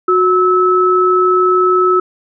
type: tone pair together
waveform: sine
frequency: 366.3 / 1300 Hz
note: F#4 / E6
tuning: -17 / -24 cents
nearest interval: octave + minor seventh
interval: 2193 cents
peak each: -11 dBFS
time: 0.08-2 s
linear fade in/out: 5 ms
effects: none